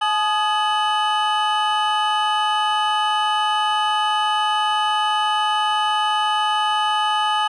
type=tone cluster; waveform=triangle; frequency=853 / 1242 / 1684 / 2982 Hz; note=G#5 / D#6 / G#6 / F#7; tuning=+46 / -3 / +24 / +13 cents; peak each=-18 / -21 / -27 / -23 dBFS; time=0.01-7.48 s; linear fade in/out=10 ms; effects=resampled to 24000 Hz